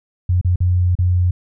sine tone with dropouts, 89.7 Hz, F2, 47 cents sharp, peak -12 dBFS, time 0.29-1.31 s, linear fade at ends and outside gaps 5 ms, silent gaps 0.413-0.447 / 0.559-0.604 / 0.953-0.988 s, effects none

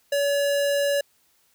square tone, 568 Hz, C#5, 42 cents sharp, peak -21 dBFS, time 0.12-1.01 s, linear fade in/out 5 ms, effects white hiss -64 dBFS RMS until 1.54 s

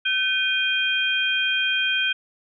sine tone cluster, 1530 / 2466 / 3200 Hz, G6 / D#7 / G7, -42 / -16 / +35 cents, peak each -24 dBFS, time 0.05-2.13 s, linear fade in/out 10 ms, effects none

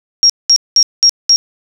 sine tone bursts, 5588 Hz, F8, in tune, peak -4 dBFS, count 5, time 0.23-1.36 s, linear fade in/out 0 ms, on 66 ms, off 200 ms, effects none

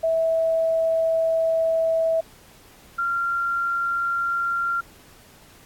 sine tone pair in turn, 652 / 1381.5 Hz, E5 / F6, -19 / -19 cents, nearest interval octave + minor second, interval 1300 cents, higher second, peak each -18 / -21 dBFS, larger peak first, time 0.03-2.21 / 2.98-4.81 s, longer first, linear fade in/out 10 ms, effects pink hiss -51 dBFS RMS until 5.65 s + AAC 64 kbps

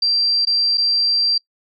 sine tone with dropouts, 4714 Hz, D8, 6 cents sharp, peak -14 dBFS, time 0.02-1.38 s, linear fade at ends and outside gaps 5 ms, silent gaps 0.452-0.47 / 0.774-0.779 s, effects noise-tail reverb RT60 0.1 s tail -24 dB re dry

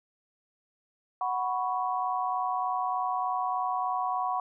sine chord, F# suspended fourth, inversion none, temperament just, 740 / 986.7 / 1110 Hz, F#5 / B5 / C#6, 0 / -2 / +2 cents, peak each -30 / -32 / -32 dBFS, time 1.21-4.4 s, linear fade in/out 2 ms, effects none

